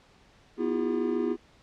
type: tone cluster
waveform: triangle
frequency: 246.1 / 325.2 / 352 / 405.4 Hz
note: B3 / E4 / F4 / G#4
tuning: -6 / -23 / +14 / -42 cents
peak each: -29 dBFS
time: 0.57-1.37 s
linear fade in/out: 50 ms
effects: pink hiss -59 dBFS RMS until 1.62 s + low-pass 5000 Hz 12 dB/octave

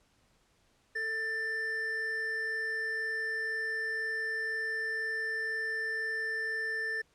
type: tone pair together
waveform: triangle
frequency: 444.5 / 1778 Hz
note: A4 / A6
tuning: +18 / +18 cents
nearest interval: 2 octaves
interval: 2400 cents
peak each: -40 / -30 dBFS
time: 0.95-7.02 s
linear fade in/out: 10 ms
effects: pink hiss -69 dBFS RMS until 7.14 s + low-pass 9000 Hz 12 dB/octave

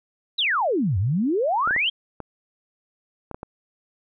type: exponential two-way sweep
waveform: sine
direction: down then up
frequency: 4084 to 87.31 to 3314 Hz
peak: -19 dBFS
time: 0.38-1.9 s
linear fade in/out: 10 ms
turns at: 0.98 s
type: clicks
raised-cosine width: 1 ms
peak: -19 dBFS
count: 7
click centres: 1.675 / 1.709 / 1.763 / 2.203 / 3.313 / 3.345 / 3.431 s
effects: none

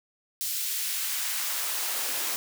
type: noise with high-pass filter sweep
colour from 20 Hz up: white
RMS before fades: -30 dBFS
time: 0.41-2.36 s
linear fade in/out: 0 ms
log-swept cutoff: 3600 to 270 Hz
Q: 0.74
effects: none

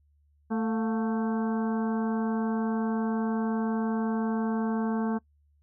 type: harmonic tone with a mistuned harmonic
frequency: 221.8 Hz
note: A3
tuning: 14 cents sharp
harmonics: 1 / 2 / 3 / 4 / 5 / 6 / 7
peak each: -26 / -34 / -40 / -38 / -42 / -47 / -45 dBFS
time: 0.5-5.19 s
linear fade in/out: 20 ms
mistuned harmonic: 3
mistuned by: +83 cents
effects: noise-tail reverb RT60 0.1 s tail -23 dB re dry + added 73 Hz sine -62 dBFS peak until 5.62 s

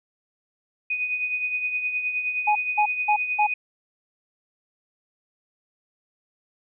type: tone with tremolo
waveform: sine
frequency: 2489 Hz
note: D#7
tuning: in tune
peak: -21 dBFS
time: 0.9-3.54 s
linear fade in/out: 5 ms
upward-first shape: triangle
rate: 9.6 Hz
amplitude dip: 60%
type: tone bursts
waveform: sine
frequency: 841 Hz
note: G#5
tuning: 22 cents sharp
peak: -17 dBFS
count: 4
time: 2.47-3.47 s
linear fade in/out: 10 ms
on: 85 ms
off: 220 ms
effects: none

